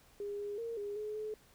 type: tone with pitch steps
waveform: sine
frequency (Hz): 407.6 / 410 / 461.8 / 408.9 / 424.4 / 429.5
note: G#4 / G#4 / A#4 / G#4 / G#4 / A4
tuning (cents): -32 / -22 / -16 / -27 / +38 / -42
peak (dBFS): -37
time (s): 0.2-1.34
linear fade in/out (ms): 2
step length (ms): 190
effects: pink hiss -64 dBFS RMS until 1.54 s